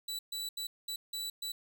sawtooth tone bursts at uneven times, 3951 Hz, B7, in tune, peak -33 dBFS, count 6, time 0.08-0.19 / 0.32-0.49 / 0.57-0.67 / 0.88-0.96 / 1.13-1.3 / 1.42-1.52 s, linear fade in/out 5 ms, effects none

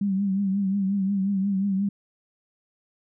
sine tone with vibrato, 196 Hz, G3, in tune, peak -21 dBFS, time 0.01-1.89 s, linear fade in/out 5 ms, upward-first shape triangle, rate 5.6 Hz, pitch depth 74 cents each way, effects none

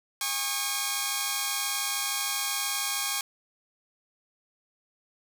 5% pulse tone cluster, 811 / 1101 / 1233 Hz, G#5 / C#6 / D#6, -41 / -12 / -16 cents, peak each -20 / -18 / -25 dBFS, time 0.21-3.21 s, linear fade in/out 2 ms, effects none

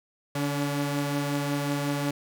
sawtooth tone pair together, 144.94 / 284.4 Hz, D3 / C#4, -22 / +45 cents, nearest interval octave, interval 1167 cents, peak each -25 dBFS, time 0.35-2.11 s, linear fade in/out 5 ms, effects none

